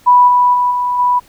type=tone with level steps; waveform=sine; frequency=985 Hz; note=B5; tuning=5 cents flat; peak=-4 / -7 / -10 / -13 / -9 dBFS; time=0.06-1.2 s; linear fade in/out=20 ms; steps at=0.27 / 0.53 / 0.7 / 0.98 s; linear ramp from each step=20 ms; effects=pink hiss -47 dBFS RMS until 1.28 s